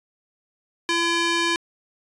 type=tone with band-pass filter; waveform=square; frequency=338.6 Hz; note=E4; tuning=46 cents sharp; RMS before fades=-22 dBFS; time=0.89-1.56 s; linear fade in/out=0 ms; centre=2900 Hz; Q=0.72; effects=resampled to 24000 Hz